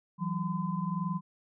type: tone cluster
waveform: sine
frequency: 165.5 / 186.9 / 1018 Hz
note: E3 / F#3 / C6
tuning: +7 / +18 / -48 cents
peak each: -33 / -33 / -37 dBFS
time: 0.18-1.21 s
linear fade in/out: 50 ms
effects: none